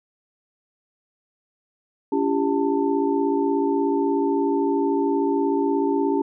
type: tone cluster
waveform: sine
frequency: 283.9 / 340.6 / 397.1 / 890 Hz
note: C#4 / F4 / G4 / A5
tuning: +41 / -43 / +22 / +20 cents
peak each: -22 / -26 / -23 / -28 dBFS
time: 2.12-6.22 s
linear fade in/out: 5 ms
effects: none